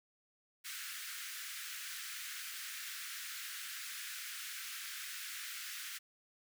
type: high-pass noise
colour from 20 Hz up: pink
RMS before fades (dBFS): -45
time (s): 0.64-5.99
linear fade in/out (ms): 20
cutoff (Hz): 1400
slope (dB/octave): 48
effects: none